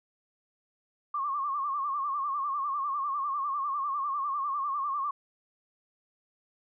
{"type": "tone with vibrato", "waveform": "sine", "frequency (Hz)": 1130, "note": "C#6", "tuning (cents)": 33, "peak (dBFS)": -28, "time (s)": [1.14, 5.11], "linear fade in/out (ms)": 5, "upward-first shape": "sine", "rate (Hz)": 10, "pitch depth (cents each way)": 100, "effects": []}